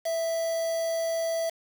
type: tone with quantisation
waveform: triangle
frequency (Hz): 659.3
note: E5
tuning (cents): 0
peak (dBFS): -24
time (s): 0.05-1.5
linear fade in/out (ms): 10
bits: 6
effects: none